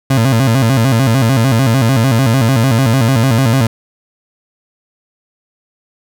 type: tone with vibrato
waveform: 30% pulse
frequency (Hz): 123.47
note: B2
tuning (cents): 0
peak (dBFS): -6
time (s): 0.1-3.67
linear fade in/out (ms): 5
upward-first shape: square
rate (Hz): 6.7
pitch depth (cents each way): 150
effects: none